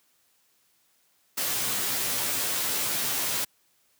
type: noise with comb filter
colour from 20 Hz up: white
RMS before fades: -28 dBFS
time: 1.37-3.45 s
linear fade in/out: 10 ms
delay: 13 ms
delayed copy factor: -0.75
effects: white hiss -67 dBFS RMS until 3.99 s + high-pass 80 Hz 12 dB/octave